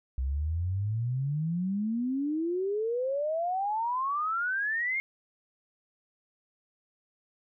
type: exponential sweep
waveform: sine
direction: up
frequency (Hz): 63 to 2170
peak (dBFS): -27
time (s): 0.18-5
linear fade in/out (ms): 0
effects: none